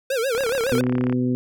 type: tone with vibrato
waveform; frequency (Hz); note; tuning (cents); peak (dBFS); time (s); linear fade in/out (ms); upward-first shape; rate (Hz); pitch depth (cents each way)
square; 496.7; B4; +10; -21; 0.1-0.81; 5; sine; 7.2; 190
type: click train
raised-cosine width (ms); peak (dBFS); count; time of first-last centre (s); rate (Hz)
0.5; -16; 28; 0.35-1.126; 34.8
type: harmonic tone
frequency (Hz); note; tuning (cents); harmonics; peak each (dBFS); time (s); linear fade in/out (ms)
125.2; B2; +24; 1 / 2 / 3 / 4; -25 / -20 / -29 / -34; 0.72-1.35; 0
effects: none